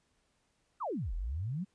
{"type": "exponential two-way sweep", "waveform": "sine", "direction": "down then up", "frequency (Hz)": [1378, 38.46, 202.6], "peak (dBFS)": -33, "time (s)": [0.8, 1.65], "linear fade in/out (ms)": 20, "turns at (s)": 1.14, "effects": ["pink hiss -75 dBFS RMS until 1.74 s", "resampled to 22050 Hz"]}